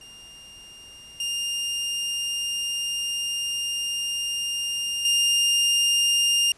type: tone with level steps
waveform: sawtooth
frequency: 2809 Hz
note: F7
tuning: 9 cents sharp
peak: -40 / -22 / -15 dBFS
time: 0.01-6.52 s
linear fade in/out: 2 ms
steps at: 1.2 / 5.05 s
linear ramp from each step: 2 ms
effects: pink hiss -55 dBFS RMS until 6.57 s + resampled to 24000 Hz